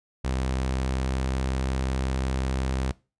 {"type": "tone with pitch glide", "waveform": "sawtooth", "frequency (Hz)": [65, 65.53], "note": ["C2", "C2"], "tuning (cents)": [-11, 3], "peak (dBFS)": -21, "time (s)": [0.24, 2.92], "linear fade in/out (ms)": 10, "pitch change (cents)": 14, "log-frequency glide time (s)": [0.37, 1.44], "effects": ["noise-tail reverb RT60 0.3 s tail -21 dB re dry", "resampled to 22050 Hz"]}